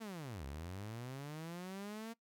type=linear two-way sweep; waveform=sawtooth; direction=down then up; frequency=231.7 to 65.41 to 231.7 Hz; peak=-40 dBFS; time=0-2.14 s; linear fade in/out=20 ms; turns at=0.45 s; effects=noise-tail reverb RT60 0.1 s tail -21 dB re dry